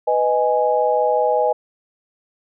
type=chord; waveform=sine; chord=G# minor; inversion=first; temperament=equal with one note detuned; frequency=497 / 622.3 / 830.6 Hz; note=B4 / D#5 / G#5; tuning=+11 / 0 / 0 cents; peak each=-19 dBFS; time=0.07-1.53 s; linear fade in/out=10 ms; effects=none